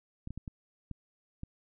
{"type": "clicks", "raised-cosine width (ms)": 5, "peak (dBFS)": -27, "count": 6, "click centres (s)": [0.274, 0.306, 0.376, 0.478, 0.913, 1.434], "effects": []}